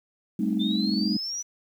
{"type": "chord", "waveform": "sine", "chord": "A half-diminished seventh", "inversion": "third", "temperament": "equal with one note detuned", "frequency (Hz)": [196, 218.1, 261.6, 311.1], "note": ["G3", "A3", "C4", "Eb4"], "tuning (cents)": [0, -15, 0, 0], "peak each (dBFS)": [-27, -26, -31, -29], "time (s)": [0.39, 1.17], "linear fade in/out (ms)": 5}
{"type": "exponential sweep", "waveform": "sine", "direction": "up", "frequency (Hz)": [3527, 5970], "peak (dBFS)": -29, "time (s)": [0.59, 1.43], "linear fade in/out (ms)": 20}
{"effects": ["tanh soft clip ceiling -12 dBFS", "9-bit"]}